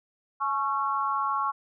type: tone with amplitude modulation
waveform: sine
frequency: 1103 Hz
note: C#6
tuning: 9 cents flat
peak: -20 dBFS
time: 0.4-1.52 s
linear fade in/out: 20 ms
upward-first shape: sine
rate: 254 Hz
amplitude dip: 100%
effects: none